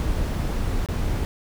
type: noise with dropouts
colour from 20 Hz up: brown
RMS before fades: -24 dBFS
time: 0-1.25 s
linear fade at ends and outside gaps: 0 ms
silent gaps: 0.861-0.887 s
effects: none